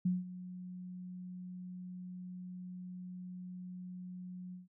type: tone with ADSR envelope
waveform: sine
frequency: 181.5 Hz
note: F#3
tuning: 33 cents flat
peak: -27 dBFS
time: 0.05-4.68 s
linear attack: 8 ms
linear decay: 180 ms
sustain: -16 dB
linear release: 150 ms
effects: none